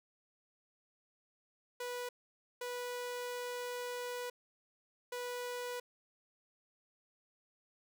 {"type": "tone bursts at uneven times", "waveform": "sawtooth", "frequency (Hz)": 490.7, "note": "B4", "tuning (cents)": -11, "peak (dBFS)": -35, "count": 3, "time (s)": [[1.8, 2.09], [2.61, 4.3], [5.12, 5.8]], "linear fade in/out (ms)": 5, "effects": []}